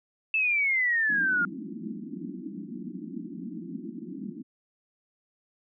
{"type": "exponential sweep", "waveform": "sine", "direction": "down", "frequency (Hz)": [2654, 1396.9], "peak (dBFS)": -22, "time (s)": [0.34, 1.45], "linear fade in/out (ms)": 2}
{"type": "band-pass noise", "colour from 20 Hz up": "pink", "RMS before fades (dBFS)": -38, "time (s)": [1.09, 4.43], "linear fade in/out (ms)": 10, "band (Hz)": [170, 340], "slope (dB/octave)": 96}
{"effects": []}